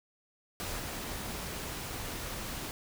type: noise with level steps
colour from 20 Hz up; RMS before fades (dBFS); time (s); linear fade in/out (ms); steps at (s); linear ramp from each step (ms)
pink; -37 / -39; 0.6-2.71; 0; 0.78; 20
effects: none